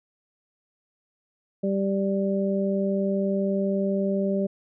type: harmonic tone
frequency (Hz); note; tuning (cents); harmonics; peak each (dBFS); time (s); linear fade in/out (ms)
196; G3; 0; 1 / 2 / 3; -24 / -28 / -28; 1.63-4.47; 10
effects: none